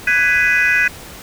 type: chord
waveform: sine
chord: G# minor seventh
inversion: third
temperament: just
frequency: 1495.1 / 1661.2 / 1993.5 / 2492 Hz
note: F#6 / G#6 / B6 / D#7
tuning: +18 / 0 / +16 / +2 cents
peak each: -16 dBFS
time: 0.07-0.88 s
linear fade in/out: 5 ms
effects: tanh soft clip ceiling -5 dBFS + pink hiss -35 dBFS RMS until 1.22 s